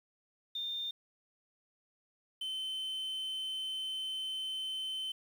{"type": "tone pair in turn", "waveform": ["sine", "triangle"], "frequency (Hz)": [3619, 3070], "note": ["A7", "G7"], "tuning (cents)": [48, -37], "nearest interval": "minor third", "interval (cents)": 285, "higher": "first", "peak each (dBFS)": [-35, -34], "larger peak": "second", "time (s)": [[0.55, 0.91], [2.41, 5.12]], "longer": "second", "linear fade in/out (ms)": 5, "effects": ["10-bit"]}